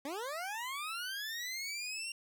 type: linear sweep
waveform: 20% pulse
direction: up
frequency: 263.8 to 2784 Hz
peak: -33 dBFS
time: 0.05-2.12 s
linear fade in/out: 2 ms
effects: none